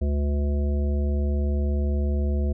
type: harmonic tone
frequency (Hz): 71.9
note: D2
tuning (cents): -36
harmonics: 1 / 3 / 5 / 7 / 9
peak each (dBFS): -21 / -31 / -35 / -38 / -40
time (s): 0.01-2.53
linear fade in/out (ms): 10
effects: none